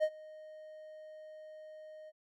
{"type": "tone with ADSR envelope", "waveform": "triangle", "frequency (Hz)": 620, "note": "D#5", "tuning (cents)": -6, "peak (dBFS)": -23, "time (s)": [0, 2.12], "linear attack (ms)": 32, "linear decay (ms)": 61, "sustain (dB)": -23, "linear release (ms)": 37, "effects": []}